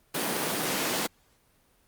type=high-pass noise; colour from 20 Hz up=pink; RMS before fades=-29 dBFS; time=0.14-1.07 s; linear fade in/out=10 ms; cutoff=180 Hz; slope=24 dB/octave; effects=pink hiss -65 dBFS RMS until 1.87 s + Opus 32 kbps